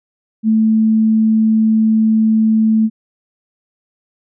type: tone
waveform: sine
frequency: 220 Hz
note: A3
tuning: in tune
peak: -9 dBFS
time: 0.43-2.9 s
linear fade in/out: 50 ms
effects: none

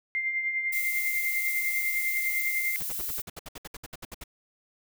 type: tone with tremolo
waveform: sine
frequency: 2098 Hz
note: C7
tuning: 4 cents sharp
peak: -24 dBFS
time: 0.15-2.76 s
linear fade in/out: 0 ms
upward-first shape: triangle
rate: 10 Hz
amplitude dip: 55%
type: noise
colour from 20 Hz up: violet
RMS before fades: -33 dBFS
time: 0.72-3.22 s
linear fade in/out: 10 ms
type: noise bursts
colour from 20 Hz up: pink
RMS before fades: -40 dBFS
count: 16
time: 2.8-4.239 s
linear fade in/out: 5 ms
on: 29 ms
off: 65 ms
effects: none

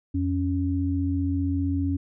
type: tone pair together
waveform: sine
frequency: 87.31 / 277.2 Hz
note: F2 / C#4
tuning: 0 / 0 cents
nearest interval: octave + minor sixth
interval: 2000 cents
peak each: -25 dBFS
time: 0.14-1.97 s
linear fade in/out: 10 ms
effects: none

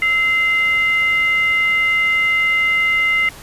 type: tone with frequency modulation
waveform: sine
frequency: 2071 Hz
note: C7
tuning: 18 cents flat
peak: -13 dBFS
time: 0.02-3.29 s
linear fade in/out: 2 ms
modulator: 757 Hz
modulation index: 0.44
effects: pink hiss -38 dBFS RMS until 3.42 s + resampled to 32000 Hz

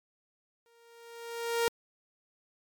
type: tone with exponential growth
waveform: sawtooth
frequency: 466.2 Hz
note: A#4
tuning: in tune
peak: -20 dBFS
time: 0.66-1.68 s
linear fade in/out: 0 ms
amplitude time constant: 220 ms
effects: MP3 96 kbps

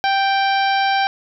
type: harmonic tone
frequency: 784 Hz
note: G5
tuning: in tune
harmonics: 1 / 2 / 3 / 4 / 5 / 6 / 7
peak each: -16 / -22 / -26 / -28 / -30 / -32 / -33 dBFS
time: 0.04-1.07 s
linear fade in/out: 0 ms
effects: none

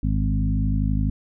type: harmonic tone with a mistuned harmonic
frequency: 51.91 Hz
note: G#1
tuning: in tune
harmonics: 1 / 2 / 3 / 4 / 5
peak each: -22 / -25 / -27 / -28 / -29 dBFS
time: 0.03-1.1 s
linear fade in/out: 5 ms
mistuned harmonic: 2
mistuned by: -19 cents
effects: none

